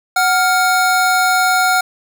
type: tone pair together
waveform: square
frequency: 742.6 / 1400 Hz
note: F#5 / F6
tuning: +6 / +4 cents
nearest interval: major seventh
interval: 1098 cents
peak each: -15 dBFS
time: 0.16-1.81 s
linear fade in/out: 5 ms
effects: none